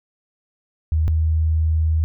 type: tone pair in turn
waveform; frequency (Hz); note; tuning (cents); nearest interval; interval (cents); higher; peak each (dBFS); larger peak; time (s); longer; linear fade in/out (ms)
sine; 78.7 / 79.48; D#2 / D#2; +20 / +37; unison; 17; second; -15; neither; 0.92-1.08 / 1.08-2.04; second; 0
effects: none